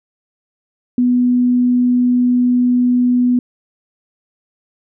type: tone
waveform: sine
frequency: 246.9 Hz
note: B3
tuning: in tune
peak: -10 dBFS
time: 0.98-3.39 s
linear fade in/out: 2 ms
effects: none